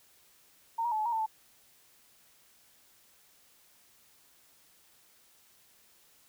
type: tone with pitch steps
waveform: sine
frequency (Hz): 915 / 951 / 866 / 859 / 944 / 891 / 876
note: A#5 / A#5 / A5 / A5 / A#5 / A5 / A5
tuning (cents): -32 / +34 / -28 / -42 / +22 / +22 / -8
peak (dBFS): -28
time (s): 0.78-1.263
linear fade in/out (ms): 10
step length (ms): 69
effects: white hiss -63 dBFS RMS until 6.28 s